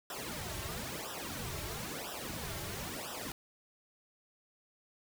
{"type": "noise with flanger", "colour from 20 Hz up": "pink", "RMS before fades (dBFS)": -41, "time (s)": [0.1, 3.32], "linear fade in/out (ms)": 2, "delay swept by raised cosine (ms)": [0.45, 4.15], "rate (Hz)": 1, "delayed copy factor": -0.95, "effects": []}